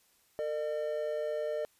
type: tone pair together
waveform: triangle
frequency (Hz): 454.2 / 604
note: A#4 / D5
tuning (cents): -45 / +48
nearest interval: perfect fourth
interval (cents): 493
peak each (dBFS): -34 / -31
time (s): 0.39-1.65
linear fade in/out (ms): 0
effects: white hiss -68 dBFS RMS until 1.79 s + resampled to 32000 Hz